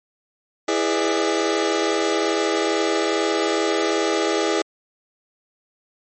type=chord; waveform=sawtooth; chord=E dominant seventh; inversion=none; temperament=just; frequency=329.6 / 412 / 494.4 / 593.3 Hz; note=E4 / G#4 / B4 / D5; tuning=0 / -14 / +2 / +18 cents; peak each=-19 / -18 / -23 / -23 dBFS; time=0.68-4.62 s; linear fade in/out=5 ms; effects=MP3 32 kbps